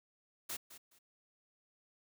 white noise with echo, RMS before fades -41 dBFS, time 0.49-0.57 s, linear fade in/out 10 ms, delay 210 ms, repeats 2, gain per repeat -13 dB, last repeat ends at 0.99 s, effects none

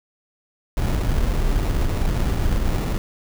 brown noise with sample-and-hold, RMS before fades -20 dBFS, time 0.77-2.98 s, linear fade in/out 2 ms, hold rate 1575 Hz, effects none

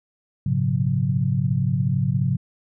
sine tone cluster, 104.5 / 118.6 / 135.7 / 179.5 Hz, G#2 / A#2 / C#3 / F3, +11 / +30 / -36 / +48 cents, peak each -25 / -29 / -21 / -25 dBFS, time 0.46-2.37 s, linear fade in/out 5 ms, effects none

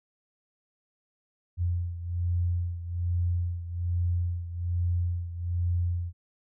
sine beating tone pair, 87.1 / 88.3 Hz, F2 / F2, -4 / +20 cents, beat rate 1.2 Hz, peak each -27 / -32 dBFS, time 1.57-6.13 s, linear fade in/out 50 ms, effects none

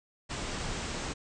pink low-pass noise, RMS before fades -36 dBFS, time 0.29-1.14 s, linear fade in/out 20 ms, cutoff 8500 Hz, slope 96 dB/octave, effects none

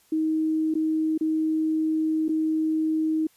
sine tone with dropouts, 315.2 Hz, D#4, 23 cents sharp, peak -21 dBFS, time 0.12-3.27 s, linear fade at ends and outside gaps 5 ms, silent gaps 0.741-0.752 / 1.178-1.209 / 2.283-2.291 s, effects white hiss -61 dBFS RMS until 3.36 s + resampled to 32000 Hz

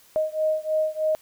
sine beating tone pair, 622.3 / 625.5 Hz, D#5 / D#5, 0 / +9 cents, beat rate 3.2 Hz, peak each -24 / -25 dBFS, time 0.16-1.15 s, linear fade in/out 0 ms, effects white hiss -55 dBFS RMS until 1.21 s

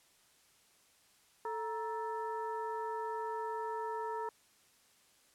harmonic tone with a mistuned harmonic, 440 Hz, A4, in tune, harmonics 1 / 2 / 3 / 4, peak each -40 / -38 / -47 / -52 dBFS, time 1.45-4.29 s, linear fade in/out 2 ms, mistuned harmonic 2, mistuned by +110 cents, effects white hiss -67 dBFS RMS until 5.34 s + low-pass 11000 Hz 12 dB/octave

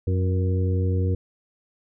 harmonic tone with a mistuned harmonic, 91.9 Hz, F#2, 11 cents flat, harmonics 1 / 2 / 3 / 4 / 5, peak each -20 / -32 / -33 / -34 / -32 dBFS, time 0.07-1.15 s, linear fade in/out 5 ms, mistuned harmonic 5, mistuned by +41 cents, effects none

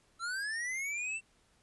square linear sweep, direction up, 1318.5 to 2710 Hz, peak -35 dBFS, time 0.19-1.21 s, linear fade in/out 50 ms, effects pink hiss -69 dBFS RMS until 1.62 s + resampled to 24000 Hz

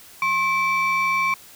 sine tone pair together, 1070.7 / 2319 Hz, C6 / D7, +40 / -22 cents, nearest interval octave + minor second, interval 1338 cents, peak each -19 dBFS, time 0.22-1.34 s, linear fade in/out 2 ms, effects tanh soft clip ceiling -15 dBFS + white hiss -46 dBFS RMS until 1.55 s

